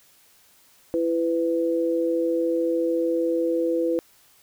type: tone pair together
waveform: sine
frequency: 333.8 / 500.1 Hz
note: E4 / B4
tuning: +22 / +22 cents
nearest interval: perfect fifth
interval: 700 cents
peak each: -23 dBFS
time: 0.94-3.99 s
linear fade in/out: 0 ms
effects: white hiss -57 dBFS RMS until 4.42 s